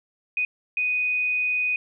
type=tone bursts at uneven times; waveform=sine; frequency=2489 Hz; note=D#7; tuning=in tune; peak=-21 dBFS; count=2; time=0.37-0.45 / 0.77-1.76 s; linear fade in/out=2 ms; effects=none